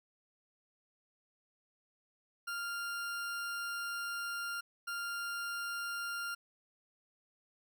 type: tone bursts at uneven times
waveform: 40% pulse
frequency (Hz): 1396.9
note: F6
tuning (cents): 0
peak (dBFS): -36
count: 2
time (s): 2.47-4.61 / 4.87-6.35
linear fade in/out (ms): 10
effects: 13-bit